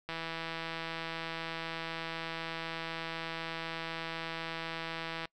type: click train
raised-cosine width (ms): 0.3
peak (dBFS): -22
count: 848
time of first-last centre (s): 0.09-5.255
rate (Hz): 164
effects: noise-tail reverb RT60 0.1 s tail -25 dB re dry